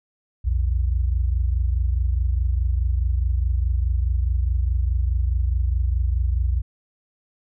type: tone pair together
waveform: sine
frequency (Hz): 59.82 / 84.6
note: A#1 / E2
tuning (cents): +45 / +45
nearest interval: tritone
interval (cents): 600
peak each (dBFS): -19 / -24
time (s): 0.44-6.62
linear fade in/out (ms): 20
effects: none